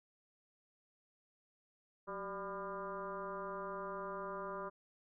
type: tone with frequency modulation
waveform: sine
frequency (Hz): 794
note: G5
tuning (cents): +22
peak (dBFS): -40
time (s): 2.07-4.7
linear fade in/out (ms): 20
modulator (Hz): 204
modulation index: 2.6
effects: none